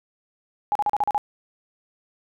sine tone bursts, 830 Hz, G#5, 1 cent flat, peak -18 dBFS, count 7, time 0.72-1.179 s, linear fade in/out 0 ms, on 33 ms, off 38 ms, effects none

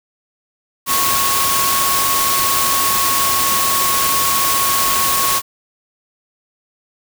sine tone in noise, 1101 Hz, C#6, 12 cents flat, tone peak -18 dBFS, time 0.86-5.42 s, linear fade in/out 50 ms, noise white, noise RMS -17 dBFS, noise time 0.86-5.42 s, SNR -4 dB, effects none

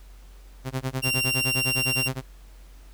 sawtooth tone with tremolo, 131 Hz, C3, 2 cents sharp, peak -20 dBFS, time 0.64-2.22 s, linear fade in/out 50 ms, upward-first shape sine, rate 9.8 Hz, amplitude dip 100%
sawtooth tone, 2768 Hz, F7, 16 cents flat, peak -20 dBFS, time 1.02-2.09 s, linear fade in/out 20 ms
clicks, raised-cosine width 3 ms, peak -29 dBFS, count 8, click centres 1.077 / 1.143 / 1.183 / 1.251 / 1.41 / 1.556 / 1.69 / 1.79 s
effects added 46 Hz sine -44 dBFS peak until 2.93 s + pink hiss -57 dBFS RMS until 2.93 s

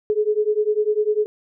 sine beating tone pair, 418.8 / 428.8 Hz, G#4 / A4, +15 / -45 cents, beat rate 10 Hz, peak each -20 dBFS, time 0.1-1.26 s, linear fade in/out 0 ms, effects none

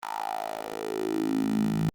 10% pulse tone with high-pass filter sweep, 53.9 Hz, A1, 35 cents flat, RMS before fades -29 dBFS, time 0.03-1.89 s, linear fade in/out 0 ms, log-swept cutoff 1000 to 160 Hz, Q 6.3, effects Opus 32 kbps

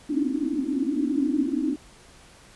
white band-pass noise, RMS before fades -25 dBFS, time 0.09-1.76 s, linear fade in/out 5 ms, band 250 to 320 Hz, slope 96 dB/octave, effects pink hiss -51 dBFS RMS until 2.55 s + resampled to 24000 Hz

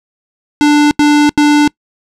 square tone bursts, 295.1 Hz, D4, 8 cents sharp, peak -6 dBFS, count 3, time 0.61-1.676 s, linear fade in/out 0 ms, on 300 ms, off 83 ms, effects noise-tail reverb RT60 0.1 s tail -25 dB re dry + low-pass 7000 Hz 12 dB/octave

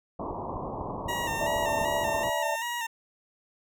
white low-pass noise, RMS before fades -35 dBFS, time 0.19-2.3 s, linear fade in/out 5 ms, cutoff 1100 Hz, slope 96 dB/octave
click train, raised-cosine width 5 ms, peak -27 dBFS, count 7, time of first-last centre 0.31-1.814 s, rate 3.99 Hz
20% pulse tone with vibrato, 932.3 Hz, A#5, in tune, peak -25 dBFS, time 1.08-2.87 s, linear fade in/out 10 ms, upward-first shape square, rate 2.6 Hz, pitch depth 42 cents each way
sine chord, D suspended second, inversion none, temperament equal, 587.3 / 659.3 / 880 Hz, D5 / E5 / A5, 0 / 0 / 0 cents, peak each -32 dBFS, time 1.4-2.56 s, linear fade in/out 10 ms
effects none

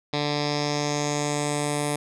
10% pulse tone with low-pass filter sweep, 146.83 Hz, D3, in tune, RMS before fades -26 dBFS, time 0.13-1.96 s, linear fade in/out 5 ms, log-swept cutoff 4300 to 10000 Hz, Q 3.9, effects none

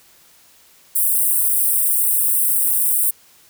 white high-pass noise, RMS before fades -17 dBFS, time 0.95-3.11 s, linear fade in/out 10 ms, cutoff 8300 Hz, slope 96 dB/octave, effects white hiss -51 dBFS RMS until 3.49 s

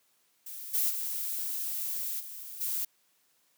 violet noise with level steps, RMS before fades -42 / -28 / -34 / -43 / -32 dBFS, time 0.46-2.85 s, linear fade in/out 5 ms, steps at 0.73 / 0.89 / 2.19 / 2.6 s, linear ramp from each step 20 ms, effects white hiss -70 dBFS RMS until 3.57 s + high-pass 150 Hz 12 dB/octave

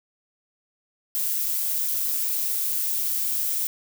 violet noise with amplitude modulation, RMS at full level -24 dBFS, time 1.15-3.67 s, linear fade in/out 0 ms, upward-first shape sine, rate 150 Hz, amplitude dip 30%, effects none

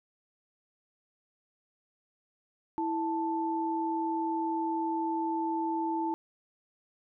sine tone pair together, 327.9 / 880.2 Hz, E4 / A5, -9 / 0 cents, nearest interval octave + perfect fourth, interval 1709 cents, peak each -31 / -31 dBFS, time 2.78-6.14 s, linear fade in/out 0 ms, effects none

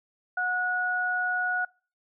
sine tone pair together, 730 / 1460 Hz, F#5 / F#6, -24 / -24 cents, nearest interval octave, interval 1200 cents, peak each -31 / -26 dBFS, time 0.37-1.65 s, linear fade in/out 5 ms, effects noise-tail reverb RT60 0.4 s tail -26 dB re dry

